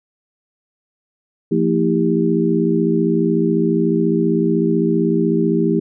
sine tone cluster, 171.9 / 227.8 / 323.3 / 397.6 Hz, F3 / A#3 / E4 / G4, -27 / -40 / -34 / +25 cents, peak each -19 dBFS, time 1.51-5.8 s, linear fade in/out 10 ms, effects none

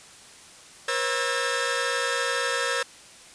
sawtooth tone cluster, 481.2 / 539 / 1317 / 1629 / 1804 Hz, B4 / C#5 / E6 / G#6 / A6, -45 / -49 / -2 / -34 / +43 cents, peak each -27 dBFS, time 0.88-2.83 s, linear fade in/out 5 ms, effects white hiss -48 dBFS RMS until 3.34 s + resampled to 22050 Hz

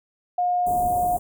sine tone, 715 Hz, F5, 41 cents sharp, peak -19 dBFS, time 0.38-1.17 s, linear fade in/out 5 ms
pink band-stop noise, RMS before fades -33 dBFS, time 0.66-1.19 s, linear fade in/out 10 ms, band 910 to 7800 Hz, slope 48 dB/octave
effects none

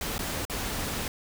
pink noise with dropouts, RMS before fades -32 dBFS, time 0.01-1.08 s, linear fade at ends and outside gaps 2 ms, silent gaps 0.181-0.191 / 0.452-0.497 s, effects none

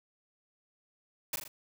white noise with echo, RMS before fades -33 dBFS, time 1.33-1.36 s, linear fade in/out 5 ms, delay 40 ms, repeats 3, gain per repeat -5 dB, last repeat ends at 1.48 s, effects none

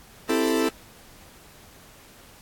40% pulse chord, A minor seventh, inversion first, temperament equal, 261.6 / 329.6 / 392 / 440 Hz, C4 / E4 / G4 / A4, 0 / 0 / 0 / 0 cents, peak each -25 / -24 / -30 / -24 dBFS, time 0.29-0.69 s, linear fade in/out 5 ms, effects pink hiss -50 dBFS RMS until 2.41 s + AAC 64 kbps

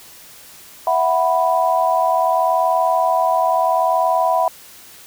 sine chord, E suspended second, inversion none, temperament equal, 659.3 / 740 / 987.8 Hz, E5 / F#5 / B5, 0 / 0 / 0 cents, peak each -18 dBFS, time 0.87-4.48 s, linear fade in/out 2 ms, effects white hiss -42 dBFS RMS until 5.06 s

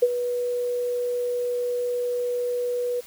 sine tone with ADSR envelope, 488.7 Hz, B4, 18 cents flat, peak -12 dBFS, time 0.02-3.01 s, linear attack 9 ms, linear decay 44 ms, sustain -11 dB, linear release 16 ms, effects white hiss -47 dBFS RMS until 3.06 s

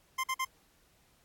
25% pulse tone bursts, 1046.5 Hz, C6, in tune, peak -26 dBFS, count 3, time 0.18-0.45 s, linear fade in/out 10 ms, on 58 ms, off 48 ms, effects pink hiss -67 dBFS RMS until 1.24 s + AAC 64 kbps

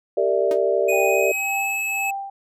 sine chord, E half-diminished seventh, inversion first, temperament equal with one note detuned, 392 / 459.2 / 587.3 / 659.3 Hz, G4 / Bb4 / D5 / E5, 0 / -26 / 0 / 0 cents, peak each -22 / -23 / -21 / -25 dBFS, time 0.17-1.32 s, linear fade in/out 5 ms
sawtooth tone with exponential decay, 311.1 Hz, D#4, in tune, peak -23 dBFS, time 0.51-0.61 s, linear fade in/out 2 ms, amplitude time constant 20 ms
square tone with pitch glide, 2489 to 2589 Hz, D#7 to E7, 0 to -32 cents, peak -23 dBFS, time 0.88-2.11 s, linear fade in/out 10 ms, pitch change +68 cents, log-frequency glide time 1.02-1.64 s
sine tone with tremolo, 789 Hz, G5, 11 cents sharp, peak -23 dBFS, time 0.92-2.3 s, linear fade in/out 5 ms, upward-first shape triangle, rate 1.9 Hz, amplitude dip 95%
effects none

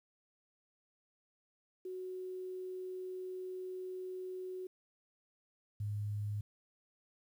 sine tone pair in turn, 370 / 103.83 Hz, F#4 / G#2, 0 / 0 cents, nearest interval octave + minor seventh, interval 2200 cents, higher first, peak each -40 / -35 dBFS, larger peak second, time 1.85-4.67 / 5.8-6.41 s, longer first, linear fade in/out 5 ms, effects 11-bit

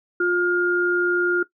sine tone pair together, 353.6 / 1414.4 Hz, F4 / F6, +22 / +22 cents, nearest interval 2 octaves, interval 2400 cents, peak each -20 dBFS, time 0.2-1.43 s, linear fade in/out 5 ms, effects noise-tail reverb RT60 0.1 s tail -17 dB re dry

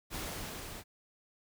pink noise with level ramp, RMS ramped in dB -38 to -46 dBFS, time 0.1-0.84 s, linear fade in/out 50 ms, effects none

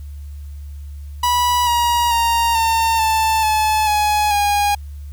45% pulse tone with pitch steps, 979 / 954.4 / 930.5 / 907.1 / 884.4 / 862.2 / 840.5 / 819.4 Hz, B5 / A#5 / A#5 / A#5 / A5 / A5 / G#5 / G#5, -15 / +41 / -3 / -47 / +9 / -35 / +20 / -24 cents, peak -14 dBFS, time 1.23-4.75 s, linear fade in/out 5 ms, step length 440 ms, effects added 72 Hz sine -29 dBFS peak until 5.12 s + white hiss -55 dBFS RMS until 5.12 s

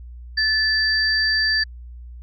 sine tone pair together, 1747 / 4660 Hz, A6 / D8, -13 / -14 cents, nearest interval octave + perfect fourth, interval 1699 cents, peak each -19 / -20 dBFS, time 0.37-1.64 s, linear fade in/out 10 ms, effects added 60 Hz sine -35 dBFS peak until 2.22 s

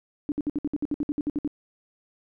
sine tone bursts, 293.7 Hz, D4, in tune, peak -23 dBFS, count 14, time 0.29-1.476 s, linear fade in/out 0 ms, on 29 ms, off 60 ms, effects none

